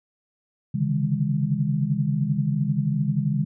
sine tone cluster, 136 / 146.2 / 158.9 / 203.8 Hz, C#3 / D3 / D#3 / G#3, -33 / -7 / +37 / -32 cents, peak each -26 dBFS, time 0.74-3.45 s, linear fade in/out 10 ms, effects none

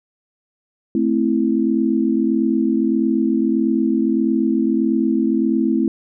sine chord, A minor, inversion none, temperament equal, 220 / 261.6 / 329.6 Hz, A3 / C4 / E4, 0 / 0 / 0 cents, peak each -19 dBFS, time 0.95-5.88 s, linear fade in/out 2 ms, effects none

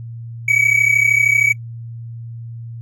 triangle tone pair together, 2255 / 2288 Hz, C#7 / D7, +29 / -46 cents, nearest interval unison, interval 25 cents, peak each -13 dBFS, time 0.48-1.53 s, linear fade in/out 5 ms, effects noise-tail reverb RT60 0.1 s tail -23 dB re dry + added 116 Hz sine -28 dBFS peak until 2.81 s

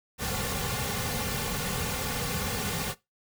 pink noise with comb filter, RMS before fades -31 dBFS, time 0.18-2.95 s, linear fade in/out 50 ms, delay 3.1 ms, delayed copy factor -0.85, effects noise-tail reverb RT60 0.2 s tail -19 dB re dry

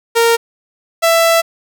sawtooth tone pair in turn, 463.1 / 664.1 Hz, A#4 / E5, -11 / +13 cents, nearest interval tritone, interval 624 cents, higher second, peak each -5 dBFS, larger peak neither, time 0.15-0.37 / 1.02-1.42 s, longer second, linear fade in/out 20 ms, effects none

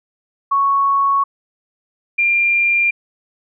sine tone pair in turn, 1108.7 / 2390 Hz, C#6 / D7, 0 / +30 cents, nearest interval octave + minor second, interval 1330 cents, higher second, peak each -12 / -12 dBFS, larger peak neither, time 0.51-1.24 / 2.18-2.91 s, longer neither, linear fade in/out 10 ms, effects none

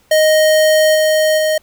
square tone with level steps, 622.3 Hz, D#5, in tune, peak -9 / -11 / -13 dBFS, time 0.11-1.58 s, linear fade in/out 5 ms, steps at 0.94 / 1.37 s, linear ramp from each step 20 ms, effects pink hiss -54 dBFS RMS until 1.62 s

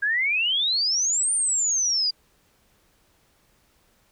sine exponential two-way sweep, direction up then down, 1600 to 9150 to 4756 Hz, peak -20 dBFS, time 0.02-2.11 s, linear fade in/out 10 ms, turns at 1.33 s, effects pink hiss -63 dBFS RMS until 4.11 s

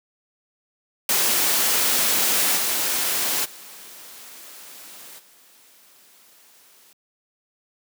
white noise with level steps, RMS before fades -20 / -23 / -42 / -53 dBFS, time 1.09-6.93 s, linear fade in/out 2 ms, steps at 2.56 / 3.44 / 5.18 s, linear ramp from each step 20 ms, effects high-pass 200 Hz 12 dB/octave

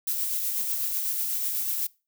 violet noise with tremolo, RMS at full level -27 dBFS, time 0.07-1.87 s, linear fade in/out 5 ms, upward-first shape sine, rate 8.1 Hz, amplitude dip 30%, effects noise-tail reverb RT60 0.3 s tail -23 dB re dry

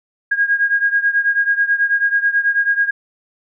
sine beating tone pair, 1630 / 1639.2 Hz, G#6 / G#6, -33 / -23 cents, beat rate 9.2 Hz, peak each -15 / -18 dBFS, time 0.31-2.91 s, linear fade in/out 10 ms, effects none

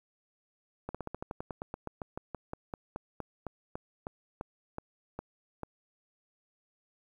slowing click train, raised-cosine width 1 ms, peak -23 dBFS, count 26, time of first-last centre 0.89-5.633 s, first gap 56 ms, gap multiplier 1.09, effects 10-bit

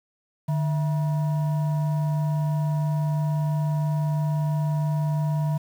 sine tone with frequency modulation, 150.5 Hz, D3, 43 cents sharp, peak -21 dBFS, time 0.48-5.58 s, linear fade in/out 10 ms, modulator 809 Hz, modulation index 0.33, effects 8-bit

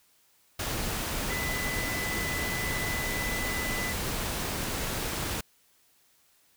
sine tone in noise, 2000 Hz, B6, 21 cents sharp, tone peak -33 dBFS, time 1.3-3.93 s, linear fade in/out 5 ms, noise pink, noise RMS -32 dBFS, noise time 0.59-5.41 s, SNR -4 dB, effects white hiss -65 dBFS RMS until 6.56 s

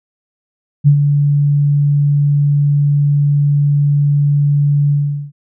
sine tone with ADSR envelope, 144.3 Hz, D3, 30 cents flat, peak -3 dBFS, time 0.84-5.32 s, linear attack 33 ms, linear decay 85 ms, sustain -6 dB, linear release 410 ms, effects none

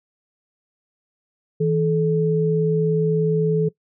sine tone pair together, 161.7 / 431.7 Hz, E3 / A4, -33 / -33 cents, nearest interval octave + perfect fourth, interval 1700 cents, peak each -19 dBFS, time 1.6-3.69 s, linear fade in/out 10 ms, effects noise-tail reverb RT60 0.1 s tail -20 dB re dry

